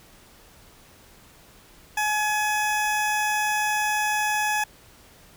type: tone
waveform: 20% pulse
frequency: 846 Hz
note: G#5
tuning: 32 cents sharp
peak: -17 dBFS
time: 1.97-4.64 s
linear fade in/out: 5 ms
effects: pink hiss -52 dBFS RMS until 5.36 s